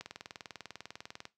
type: click train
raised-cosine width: 0.2 ms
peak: -25 dBFS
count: 26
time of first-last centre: 0.01-1.254 s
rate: 20.1 Hz
effects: noise-tail reverb RT60 0.2 s tail -17 dB re dry + high-pass 80 Hz 12 dB/octave